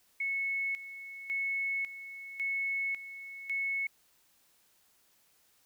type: tone with tremolo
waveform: sine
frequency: 2200 Hz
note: C#7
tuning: 14 cents flat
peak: -30 dBFS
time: 0.2-3.87 s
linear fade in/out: 5 ms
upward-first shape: square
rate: 0.91 Hz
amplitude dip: 75%
effects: white hiss -68 dBFS RMS until 5.65 s